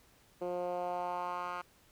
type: tone with band-pass filter sweep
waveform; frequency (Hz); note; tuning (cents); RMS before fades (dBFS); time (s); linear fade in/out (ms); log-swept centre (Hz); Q
10% pulse; 177.7; F3; +30; -37; 0.41-1.62; 10; 440 to 1400; 2.4
effects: pink hiss -65 dBFS RMS until 1.91 s